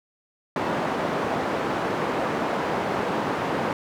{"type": "band-pass noise", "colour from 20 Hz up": "white", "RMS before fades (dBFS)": -26, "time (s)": [0.56, 3.73], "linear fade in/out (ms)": 2, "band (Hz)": [160, 910], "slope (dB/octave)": 12, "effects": []}